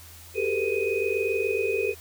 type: tone cluster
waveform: sine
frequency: 383.8 / 404.4 / 451.4 / 501 / 2500 Hz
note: G4 / G#4 / A4 / B4 / D#7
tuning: -37 / -46 / +44 / +25 / +8 cents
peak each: -31 / -28 / -28 / -33 / -30 dBFS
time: 0.34-1.95 s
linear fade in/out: 50 ms
effects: added 83 Hz sine -48 dBFS peak until 2 s + white hiss -48 dBFS RMS until 2 s